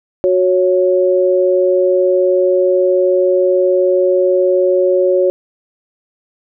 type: tone pair together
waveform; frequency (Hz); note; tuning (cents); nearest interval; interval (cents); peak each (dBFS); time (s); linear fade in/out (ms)
sine; 367.3 / 554; F#4 / C#5; -13 / -1; perfect fifth; 712; -12; 0.24-5.3; 0
effects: none